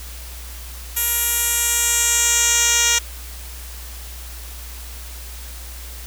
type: tone with band-pass filter sweep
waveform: 10% pulse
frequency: 472.1 Hz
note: A#4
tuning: 22 cents sharp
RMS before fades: -18 dBFS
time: 0.96-2.99 s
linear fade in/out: 10 ms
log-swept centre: 12000 to 5600 Hz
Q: 1.9
effects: added 60 Hz sine -33 dBFS peak until 6.06 s + white hiss -38 dBFS RMS until 6.06 s